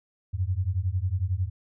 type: beating tone pair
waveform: sine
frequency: 87.3 / 98.3 Hz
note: F2 / G2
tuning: 0 / +5 cents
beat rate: 11 Hz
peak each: -27 dBFS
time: 0.33-1.5 s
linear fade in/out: 20 ms
effects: none